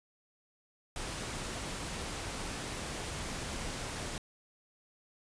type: noise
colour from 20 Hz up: pink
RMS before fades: -39 dBFS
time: 0.96-4.18 s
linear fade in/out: 2 ms
effects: resampled to 22050 Hz